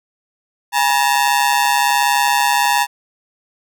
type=ring-modulated tone; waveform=sawtooth; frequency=892 Hz; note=A5; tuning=23 cents sharp; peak=-6 dBFS; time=0.72-2.87 s; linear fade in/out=50 ms; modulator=70.6 Hz; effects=none